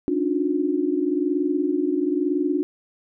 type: tone cluster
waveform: sine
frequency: 282.3 / 303.3 / 359.1 Hz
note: C#4 / D#4 / F4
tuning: +32 / -44 / +48 cents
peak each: -24 dBFS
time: 0.08-2.63 s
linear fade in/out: 0 ms
effects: none